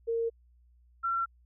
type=tone pair in turn; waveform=sine; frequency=460 / 1358.7 Hz; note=A#4 / F6; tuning=-23 / -48 cents; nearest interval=octave + perfect fifth; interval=1875 cents; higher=second; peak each=-27 dBFS; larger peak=neither; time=0.07-0.3 / 1.03-1.26 s; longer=neither; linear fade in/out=20 ms; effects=added 60 Hz sine -59 dBFS peak until 1.45 s